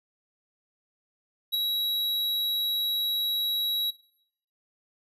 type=tone with ADSR envelope; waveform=square; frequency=3875 Hz; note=B7; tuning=34 cents flat; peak=-22 dBFS; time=1.52-3.91 s; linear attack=25 ms; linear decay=7 ms; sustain=-4 dB; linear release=13 ms; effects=noise-tail reverb RT60 0.7 s tail -19 dB re dry + resampled to 32000 Hz